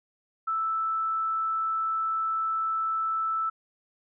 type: tone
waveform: sine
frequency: 1318 Hz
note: E6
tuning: 1 cent flat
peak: -25 dBFS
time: 0.47-3.5 s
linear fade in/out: 10 ms
effects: none